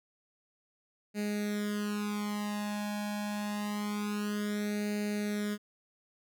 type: tone with flanger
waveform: sawtooth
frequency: 207.7 Hz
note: G#3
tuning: in tune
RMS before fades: -34 dBFS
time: 1.14-5.58 s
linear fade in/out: 50 ms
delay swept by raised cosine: 0.45 to 1.21 ms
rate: 0.26 Hz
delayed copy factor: +1
effects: none